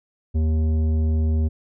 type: tone with tanh clipping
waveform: triangle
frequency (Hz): 78.7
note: D#2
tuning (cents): +20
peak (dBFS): -19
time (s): 0.34-1.49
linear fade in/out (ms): 20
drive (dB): 15
effects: none